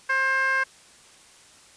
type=tone with band-pass filter; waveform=15% pulse; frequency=531 Hz; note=C5; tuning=25 cents sharp; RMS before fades=-23 dBFS; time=0.09-0.64 s; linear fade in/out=10 ms; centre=1600 Hz; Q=2.6; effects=white hiss -52 dBFS RMS until 1.76 s + resampled to 22050 Hz